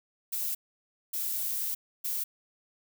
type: noise bursts at uneven times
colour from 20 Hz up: violet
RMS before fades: -32 dBFS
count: 3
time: 0.32-0.55 / 1.13-1.75 / 2.04-2.24 s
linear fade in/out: 10 ms
effects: none